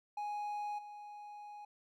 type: tone with level steps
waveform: triangle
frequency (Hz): 830.6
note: G#5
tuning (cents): 0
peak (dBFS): -35 / -45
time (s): 0.17-1.65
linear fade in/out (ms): 5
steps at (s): 0.78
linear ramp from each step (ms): 10
effects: none